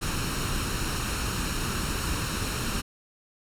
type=noise with comb filter; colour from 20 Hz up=pink; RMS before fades=-29 dBFS; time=0.01-2.82 s; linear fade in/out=20 ms; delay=0.73 ms; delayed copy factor=+0.55; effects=low-pass 12000 Hz 12 dB/octave